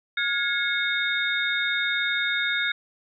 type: tone cluster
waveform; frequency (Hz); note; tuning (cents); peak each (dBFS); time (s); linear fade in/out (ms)
sine; 1426 / 1665 / 2183 / 3682; F6 / G#6 / C#7 / A#7; +36 / +4 / -27 / -22; -28; 0.17-2.72; 5
effects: none